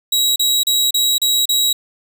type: tone bursts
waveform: sawtooth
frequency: 3856 Hz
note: B7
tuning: 42 cents flat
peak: -10 dBFS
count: 6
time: 0.12-1.73 s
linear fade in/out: 5 ms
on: 240 ms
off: 34 ms
effects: none